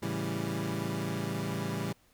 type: chord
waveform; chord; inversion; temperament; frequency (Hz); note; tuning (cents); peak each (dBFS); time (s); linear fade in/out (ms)
25% pulse; A dominant seventh; none; equal; 110 / 138.59 / 164.81 / 196; A2 / C#3 / E3 / G3; 0 / 0 / 0 / 0; -34 / -35 / -33 / -33; 0.02-1.93; 10
effects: pink hiss -66 dBFS RMS until 2.13 s